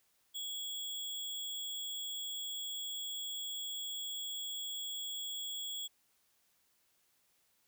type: tone with sample-and-hold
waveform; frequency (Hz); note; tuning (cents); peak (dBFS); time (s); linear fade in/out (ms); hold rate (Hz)
sine; 3350; G#7; +14; -38; 0.34-5.88; 20; 11025
effects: white hiss -74 dBFS RMS until 7.67 s